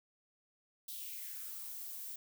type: noise with high-pass filter sweep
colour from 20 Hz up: violet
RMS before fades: -45 dBFS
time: 0.88-2.16 s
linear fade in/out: 5 ms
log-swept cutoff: 3600 to 410 Hz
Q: 4
effects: none